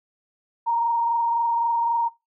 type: tone with frequency modulation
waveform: sine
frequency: 933 Hz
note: A#5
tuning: 1 cent sharp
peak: -19 dBFS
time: 0.66-2.09 s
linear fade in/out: 20 ms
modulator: 23.8 Hz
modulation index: 0.65
effects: noise-tail reverb RT60 0.2 s tail -18 dB re dry